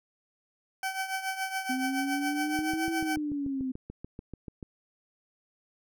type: tone with tremolo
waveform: 20% pulse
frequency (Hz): 765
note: G5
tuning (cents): -42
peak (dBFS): -23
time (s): 0.83-3.16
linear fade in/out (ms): 2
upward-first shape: triangle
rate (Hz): 7.1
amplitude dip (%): 75
type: exponential two-way sweep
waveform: sine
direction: up then down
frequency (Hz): 256.2 to 329.6 to 256.2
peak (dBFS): -29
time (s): 1.69-3.72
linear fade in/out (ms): 10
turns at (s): 2.92
type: click train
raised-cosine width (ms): 3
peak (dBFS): -27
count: 15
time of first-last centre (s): 2.59-4.628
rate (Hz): 6.87
effects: none